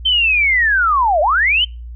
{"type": "linear two-way sweep", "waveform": "sine", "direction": "down then up", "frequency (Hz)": [3127, 576, 3127], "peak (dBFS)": -11, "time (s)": [0.05, 1.65], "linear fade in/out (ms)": 10, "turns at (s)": 1.21, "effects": ["noise-tail reverb RT60 0.3 s tail -26 dB re dry", "added 59 Hz sine -28 dBFS peak until 1.95 s"]}